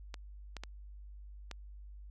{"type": "clicks", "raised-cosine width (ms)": 0.2, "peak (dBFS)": -25, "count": 4, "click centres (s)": [0.142, 0.567, 0.636, 1.513], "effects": ["added 50 Hz sine -47 dBFS peak until 2.1 s"]}